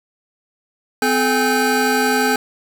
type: tone cluster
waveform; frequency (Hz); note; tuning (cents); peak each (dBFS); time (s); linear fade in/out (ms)
square; 255.1 / 431.9 / 817 / 1548; C4 / A4 / G#5 / G6; -44 / -32 / -29 / -22; -21; 1.02-2.36; 2
effects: none